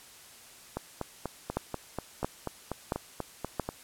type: two click trains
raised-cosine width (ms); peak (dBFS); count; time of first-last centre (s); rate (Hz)
1; -18 / -14; 13 / 4; 0.77-3.69 / 1.57-3.597; 4.11 / 1.48
effects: white hiss -52 dBFS RMS until 3.83 s + low-pass 12000 Hz 12 dB/octave